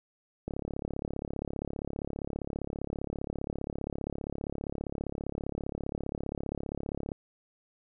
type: click train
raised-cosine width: 2 ms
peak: -21 dBFS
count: 234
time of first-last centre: 0.48-7.118 s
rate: 35.1 Hz
effects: none